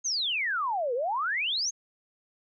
sine exponential two-way sweep, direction down then up, 6645 to 461.1 to 6645 Hz, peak -26 dBFS, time 0.04-1.71 s, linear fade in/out 20 ms, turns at 0.94 s, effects none

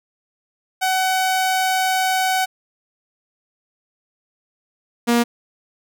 sawtooth tone pair in turn, 752 / 236.9 Hz, F#5 / A#3, +28 / +28 cents, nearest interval octave + minor sixth, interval 2000 cents, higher first, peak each -13 / -10 dBFS, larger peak second, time 0.81-2.46 / 5.07-5.24 s, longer first, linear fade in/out 20 ms, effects none

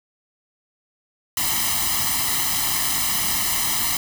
white noise with comb filter, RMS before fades -22 dBFS, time 1.37-3.97 s, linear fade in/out 2 ms, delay 0.99 ms, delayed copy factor +1, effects none

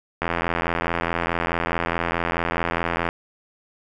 click train, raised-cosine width 0.5 ms, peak -7 dBFS, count 244, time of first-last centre 0.22-3.089 s, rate 84.7 Hz, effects none

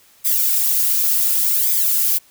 violet noise with flanger, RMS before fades -17 dBFS, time 0.24-2.19 s, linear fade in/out 20 ms, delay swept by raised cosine 0.7 to 4 ms, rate 0.68 Hz, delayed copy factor -0.9, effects white hiss -52 dBFS RMS until 2.3 s

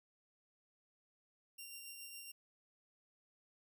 10% pulse tone with tremolo, 2771 Hz, F7, 14 cents flat, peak -39 dBFS, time 1.58-2.32 s, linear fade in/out 10 ms, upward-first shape sine, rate 7.2 Hz, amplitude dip 30%, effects none

